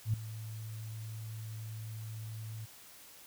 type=tone with ADSR envelope; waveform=sine; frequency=110 Hz; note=A2; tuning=in tune; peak=-25 dBFS; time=0.05-2.66 s; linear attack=87 ms; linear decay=3 ms; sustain=-15 dB; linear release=16 ms; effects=white hiss -55 dBFS RMS until 3.26 s